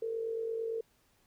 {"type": "tone with amplitude modulation", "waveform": "sine", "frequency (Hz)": 453.1, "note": "A#4", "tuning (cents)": -49, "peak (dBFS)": -30, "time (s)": [0.02, 0.81], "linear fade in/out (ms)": 5, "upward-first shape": "sine", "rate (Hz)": 48.9, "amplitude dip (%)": 55, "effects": ["pink hiss -70 dBFS RMS until 1.26 s"]}